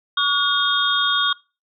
sine tone cluster, 1134 / 1441 / 3277 / 3657 Hz, C#6 / F#6 / G#7 / A#7, +39 / -46 / -24 / -34 cents, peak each -22 dBFS, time 0.17-1.33 s, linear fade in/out 5 ms, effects noise-tail reverb RT60 0.3 s tail -22 dB re dry

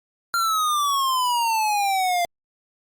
square exponential sweep, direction down, 1389 to 689 Hz, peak -20 dBFS, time 0.34-2.25 s, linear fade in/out 0 ms, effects Opus 48 kbps

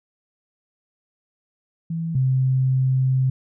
sine tone pair in turn, 164.81 / 130.81 Hz, E3 / C3, 0 / 0 cents, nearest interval major third, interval 400 cents, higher first, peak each -23 / -16 dBFS, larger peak second, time 1.9-2.15 / 2.15-3.3 s, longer second, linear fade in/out 5 ms, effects none

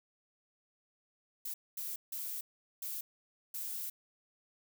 violet noise bursts at uneven times, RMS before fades -40 dBFS, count 5, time 1.45-1.54 / 1.77-1.96 / 2.12-2.41 / 2.82-3.01 / 3.54-3.9 s, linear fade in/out 5 ms, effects none

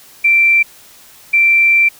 sine tone bursts at uneven times, 2349 Hz, D7, in tune, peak -7 dBFS, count 2, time 0.24-0.63 / 1.33-1.89 s, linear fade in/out 10 ms, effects white hiss -42 dBFS RMS until 1.99 s

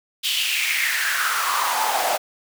pink noise with high-pass filter sweep, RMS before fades -22 dBFS, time 0.23-2.18 s, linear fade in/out 20 ms, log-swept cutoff 3300 to 650 Hz, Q 4.6, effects none

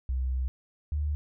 sine tone pair in turn, 64.3 / 74.17 Hz, C2 / D2, -30 / +18 cents, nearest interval major second, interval 248 cents, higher second, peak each -26 dBFS, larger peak neither, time 0.09-0.48 / 0.92-1.15 s, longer first, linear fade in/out 0 ms, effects none

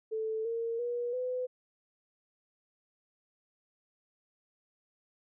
sine tone with pitch steps, 440 / 460.3 / 481.5 / 503.7 Hz, A4 / A#4 / B4 / B4, 0 / -22 / -44 / +34 cents, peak -31 dBFS, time 0.11-1.47 s, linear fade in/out 20 ms, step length 340 ms, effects none

